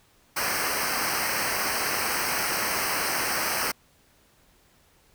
pink noise with comb filter, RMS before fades -27 dBFS, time 0.36-3.72 s, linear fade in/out 10 ms, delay 0.28 ms, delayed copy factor -0.95, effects pink hiss -61 dBFS RMS until 5.14 s

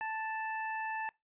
25% pulse tone, 880 Hz, A5, in tune, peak -31 dBFS, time 0.01-1.09 s, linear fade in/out 0 ms, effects noise-tail reverb RT60 0.2 s tail -23 dB re dry + resampled to 8000 Hz

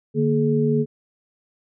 sine tone cluster, 147.6 / 232.3 / 423.7 Hz, D3 / A#3 / G#4, +9 / -6 / +35 cents, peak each -21 dBFS, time 0.14-0.86 s, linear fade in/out 50 ms, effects none

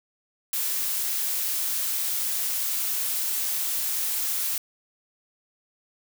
blue noise, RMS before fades -27 dBFS, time 0.53-4.58 s, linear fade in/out 2 ms, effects none

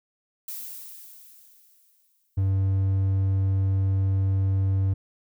violet noise with exponential decay, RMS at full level -34 dBFS, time 0.48-2.51 s, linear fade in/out 2 ms, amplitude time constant 440 ms
triangle tone, 96.4 Hz, G2, 28 cents flat, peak -18 dBFS, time 2.37-4.94 s, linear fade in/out 10 ms
effects none

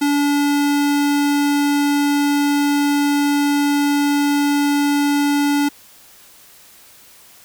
square tone, 287.7 Hz, D4, 36 cents flat, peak -15 dBFS, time 0.01-5.69 s, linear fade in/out 10 ms, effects white hiss -46 dBFS RMS until 7.44 s

